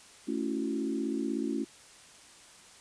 sine chord, F# minor seventh, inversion first, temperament equal with one note detuned, 220 / 277.2 / 333.5 / 370 Hz, A3 / C#4 / E4 / F#4, 0 / 0 / +20 / 0 cents, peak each -35 / -33 / -35 / -39 dBFS, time 0.27-1.65 s, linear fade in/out 20 ms, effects white hiss -54 dBFS RMS until 2.8 s + resampled to 22050 Hz

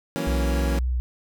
25% pulse chord, F# dominant seventh, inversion third, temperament equal with one note detuned, 163.86 / 185 / 233.1 / 277.2 Hz, E3 / F#3 / A#3 / C#4, -10 / 0 / 0 / 0 cents, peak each -27 / -30 / -28 / -26 dBFS, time 0.16-0.79 s, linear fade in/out 0 ms
sine tone with vibrato, 61.74 Hz, B1, in tune, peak -21 dBFS, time 0.27-1 s, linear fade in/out 0 ms, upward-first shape sine, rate 3.7 Hz, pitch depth 27 cents each way
effects none

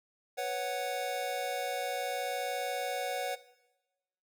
square chord, B suspended second, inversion none, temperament equal, 493.9 / 554.4 / 740 Hz, B4 / C#5 / F#5, 0 / 0 / 0 cents, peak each -39 / -38 / -36 dBFS, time 0.37-3.36 s, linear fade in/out 20 ms, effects noise-tail reverb RT60 1.0 s tail -17 dB re dry

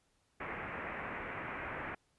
white low-pass noise, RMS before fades -42 dBFS, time 0.4-1.95 s, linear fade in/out 5 ms, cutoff 2300 Hz, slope 48 dB/octave, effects pink hiss -75 dBFS RMS until 2.18 s + resampled to 24000 Hz

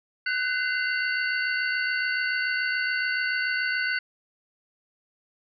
sine tone cluster, 1496 / 1563 / 2061 / 2765 / 4512 Hz, F#6 / G6 / C7 / F7 / C#8, +19 / -6 / -27 / -18 / +30 cents, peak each -26 / -35 / -31 / -35 / -34 dBFS, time 0.26-3.99 s, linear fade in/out 5 ms, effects none

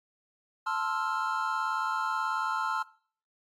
triangle chord, F major seventh, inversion first, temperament equal, 880 / 1046.5 / 1318.5 / 1396.9 Hz, A5 / C6 / E6 / F6, 0 / 0 / 0 / 0 cents, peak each -32 dBFS, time 0.66-2.83 s, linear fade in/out 10 ms, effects noise-tail reverb RT60 0.5 s tail -21 dB re dry + AAC 64 kbps

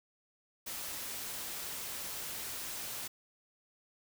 white noise, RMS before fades -41 dBFS, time 0.66-3.08 s, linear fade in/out 10 ms, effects none

